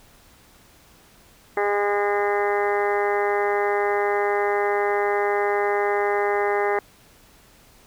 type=harmonic tone with a mistuned harmonic; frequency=204 Hz; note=G#3; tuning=31 cents flat; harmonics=2 / 3 / 4 / 5 / 6 / 7 / 8 / 9 / 10; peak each=-22 / -30 / -25 / -34 / -31 / -38 / -34 / -32 / -32 dBFS; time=1.57-6.79 s; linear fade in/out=2 ms; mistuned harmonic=7; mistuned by=+22 cents; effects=pink hiss -53 dBFS RMS until 7.86 s